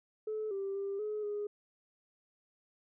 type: tone with pitch steps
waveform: sine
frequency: 431.8 / 392 / 396.2 / 424.1 / 413.9 Hz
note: A4 / G4 / G4 / G#4 / G#4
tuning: -33 / 0 / +18 / +36 / -6 cents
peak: -33 dBFS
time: 0.27-1.47 s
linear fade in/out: 5 ms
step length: 240 ms
effects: tanh soft clip ceiling -30 dBFS